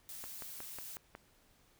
blue noise, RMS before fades -47 dBFS, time 0.09-0.97 s, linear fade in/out 0 ms
click train, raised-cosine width 0.5 ms, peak -31 dBFS, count 6, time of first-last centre 0.24-1.151 s, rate 5.49 Hz
effects pink hiss -68 dBFS RMS until 1.79 s

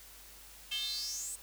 square tone with high-pass filter sweep, 240.7 Hz, B3, 44 cents flat, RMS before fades -38 dBFS, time 0.71-1.36 s, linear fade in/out 10 ms, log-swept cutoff 2900 to 8700 Hz, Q 8.3, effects added 50 Hz sine -60 dBFS peak until 1.42 s + white hiss -54 dBFS RMS until 1.42 s

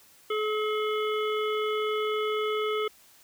harmonic tone with a mistuned harmonic, 428 Hz, A4, 48 cents flat, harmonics 1 / 3 / 5 / 7 / 8, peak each -27 / -32 / -37 / -39 / -42 dBFS, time 0.3-2.88 s, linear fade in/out 5 ms, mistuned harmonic 8, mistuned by -21 cents, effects white hiss -57 dBFS RMS until 3.23 s

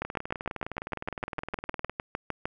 two click trains, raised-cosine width 0.5 ms, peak -15 / -19 dBFS, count 17 / 37, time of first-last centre 0.02-2.455 / 0.05-1.896 s, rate 6.57 / 19.5 Hz, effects none

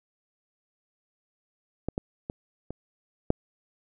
clicks, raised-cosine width 2 ms, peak -15 / -15 / -19 / -22 / -7 dBFS, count 5, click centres 1.886 / 1.979 / 2.299 / 2.706 / 3.304 s, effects none

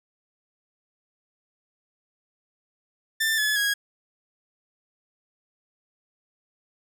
sawtooth tone with pitch steps, 1780 / 1713.4 / 1649.3 Hz, A6 / A6 / G#6, +20 / -46 / -12 cents, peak -18 dBFS, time 3.2-3.74 s, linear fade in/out 10 ms, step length 180 ms, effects none

